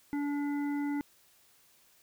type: harmonic tone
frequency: 288 Hz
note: D4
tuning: 34 cents flat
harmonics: 1 / 3 / 5 / 7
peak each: -30 / -43 / -49 / -47 dBFS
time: 0.13-1.01 s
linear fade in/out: 0 ms
effects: white hiss -64 dBFS RMS until 2.02 s